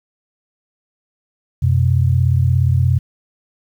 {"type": "tone pair together", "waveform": "sine", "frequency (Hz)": [90.27, 127.3], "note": ["F#2", "C3"], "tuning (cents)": [-42, -47], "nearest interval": "tritone", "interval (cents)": 595, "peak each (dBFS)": -14, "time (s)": [1.62, 2.99], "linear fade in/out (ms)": 10, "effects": ["8-bit"]}